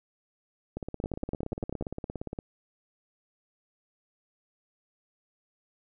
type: two click trains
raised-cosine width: 2 ms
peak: -18 / -21 dBFS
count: 9 / 29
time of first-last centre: 1.04-1.824 / 0.77-2.388 s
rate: 10.2 / 17.3 Hz
effects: none